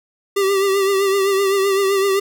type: tone with vibrato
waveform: square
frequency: 392 Hz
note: G4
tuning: in tune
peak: -15 dBFS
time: 0.36-2.2 s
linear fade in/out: 10 ms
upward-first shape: triangle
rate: 7.8 Hz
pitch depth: 53 cents each way
effects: none

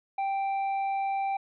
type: tone with hard clipping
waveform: sine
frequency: 784 Hz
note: G5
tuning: in tune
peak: -28 dBFS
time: 0.18-1.37 s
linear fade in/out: 5 ms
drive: 5 dB
effects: resampled to 11025 Hz

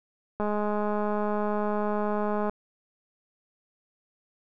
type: click train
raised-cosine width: 1 ms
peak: -16 dBFS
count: 439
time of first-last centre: 0.4-2.496 s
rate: 209 Hz
effects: none

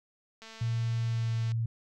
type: click train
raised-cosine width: 0.2 ms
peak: -31 dBFS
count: 246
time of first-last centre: 0.42-1.519 s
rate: 223 Hz
type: tone with pitch glide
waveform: sine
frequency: 116.2 to 114.47 Hz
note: A#2 to A#2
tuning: -5 to -31 cents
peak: -27 dBFS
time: 0.61-1.66 s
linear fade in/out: 5 ms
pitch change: -26 cents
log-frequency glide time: 1.07-1.34 s
effects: none

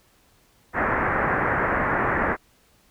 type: low-pass noise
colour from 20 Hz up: white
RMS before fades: -23 dBFS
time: 0.73-2.37 s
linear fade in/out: 50 ms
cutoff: 1900 Hz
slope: 48 dB/octave
effects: pink hiss -60 dBFS RMS until 2.9 s

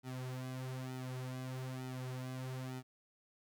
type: tone with flanger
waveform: sawtooth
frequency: 128.8 Hz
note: C3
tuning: 27 cents flat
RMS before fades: -43 dBFS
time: 0.03-2.83 s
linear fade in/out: 50 ms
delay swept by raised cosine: 1.8 to 5.6 ms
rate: 1.1 Hz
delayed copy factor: -0.85
effects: none

